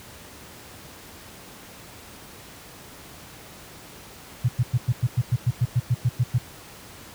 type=tone bursts; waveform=sine; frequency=121.7 Hz; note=B2; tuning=25 cents flat; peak=-16 dBFS; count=14; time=4.44-6.384 s; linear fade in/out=10 ms; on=46 ms; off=100 ms; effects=pink hiss -44 dBFS RMS until 7.14 s + high-pass 60 Hz 12 dB/octave